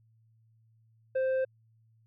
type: tone with tanh clipping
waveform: triangle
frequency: 523.3 Hz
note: C5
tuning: in tune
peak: -27 dBFS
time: 1.15-1.45 s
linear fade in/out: 10 ms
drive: 10 dB
effects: added 112 Hz sine -62 dBFS peak until 2.06 s